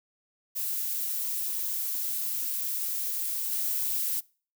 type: noise with level steps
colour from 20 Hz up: violet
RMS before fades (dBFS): -31 / -29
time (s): 0.55-4.21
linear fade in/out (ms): 20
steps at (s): 3.51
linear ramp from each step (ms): 10
effects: noise-tail reverb RT60 0.4 s tail -24 dB re dry